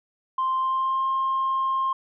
sine tone with pitch glide, 1046.5 to 1062.9 Hz, C6 to C6, 0 to +27 cents, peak -20 dBFS, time 0.38-1.93 s, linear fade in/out 5 ms, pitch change +27 cents, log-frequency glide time 0.59-1.07 s, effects tanh soft clip ceiling -18 dBFS

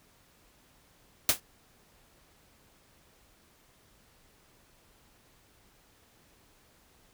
white noise with exponential decay, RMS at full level -18 dBFS, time 1.29-1.4 s, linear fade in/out 2 ms, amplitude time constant 23 ms, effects pink hiss -63 dBFS RMS until 7.13 s

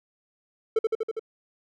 triangle tone with echo, 444.1 Hz, A4, 16 cents sharp, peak -16 dBFS, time 0.76-0.79 s, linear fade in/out 5 ms, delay 81 ms, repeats 5, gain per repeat -2 dB, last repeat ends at 1.195 s, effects none

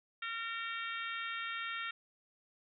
harmonic tone, 458.2 Hz, A#4, 30 cents flat, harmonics 3 / 4 / 5 / 6 / 7 / 8, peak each -41 / -43 / -45 / -47 / -48 / -49 dBFS, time 0.22-1.91 s, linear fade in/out 5 ms, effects none

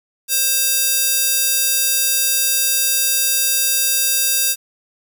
square tone with high-pass filter, 530 Hz, C5, 22 cents sharp, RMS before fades -17 dBFS, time 0.28-4.56 s, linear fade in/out 50 ms, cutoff 5900 Hz, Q 0.55, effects 7-bit

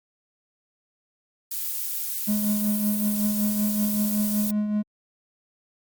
violet noise, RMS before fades -29 dBFS, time 1.51-4.51 s, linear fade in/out 5 ms
triangle tone with tremolo, 210 Hz, G#3, 19 cents sharp, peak -18 dBFS, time 2.27-4.83 s, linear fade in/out 20 ms, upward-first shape triangle, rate 5.3 Hz, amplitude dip 50%
effects Opus 48 kbps

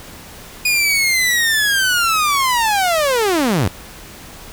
sawtooth linear sweep, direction down, 2474 to 77.78 Hz, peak -10 dBFS, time 0.65-3.68 s, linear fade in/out 5 ms, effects pink hiss -37 dBFS RMS until 4.52 s

